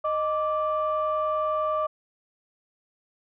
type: tone pair together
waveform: sine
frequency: 619.4 / 1170 Hz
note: D#5 / D6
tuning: -8 / -7 cents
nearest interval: major seventh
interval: 1101 cents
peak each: -25 / -25 dBFS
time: 0.04-1.87 s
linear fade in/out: 10 ms
effects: tanh soft clip ceiling -17 dBFS